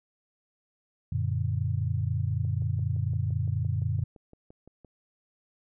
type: chord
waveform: sine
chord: Gb augmented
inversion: none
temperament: equal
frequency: 92.5 / 116.54 / 146.83 Hz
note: Gb2 / Bb2 / D3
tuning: 0 / 0 / 0 cents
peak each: -29 / -29 / -32 dBFS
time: 1.12-4.04 s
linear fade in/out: 5 ms
type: click train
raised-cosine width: 2 ms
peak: -37 dBFS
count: 15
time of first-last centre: 2.45-4.847 s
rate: 5.84 Hz
effects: none